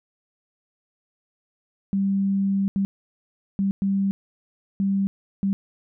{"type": "tone bursts at uneven times", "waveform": "sine", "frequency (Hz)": 196.1, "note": "G3", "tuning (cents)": 1, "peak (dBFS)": -19, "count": 6, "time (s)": [[1.93, 2.68], [2.76, 2.85], [3.59, 3.71], [3.82, 4.11], [4.8, 5.07], [5.43, 5.53]], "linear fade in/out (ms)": 0, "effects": []}